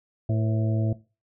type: harmonic tone with a mistuned harmonic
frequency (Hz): 110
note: A2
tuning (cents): 0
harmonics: 1 / 2 / 3 / 4 / 5 / 6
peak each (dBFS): -22 / -32 / -33 / -43 / -38 / -35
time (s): 0.29-0.93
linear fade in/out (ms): 5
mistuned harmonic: 4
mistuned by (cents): +140
effects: noise-tail reverb RT60 0.3 s tail -18 dB re dry